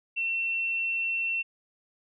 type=tone; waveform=sine; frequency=2704 Hz; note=E7; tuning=43 cents sharp; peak=-26 dBFS; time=0.16-1.43 s; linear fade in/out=20 ms; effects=none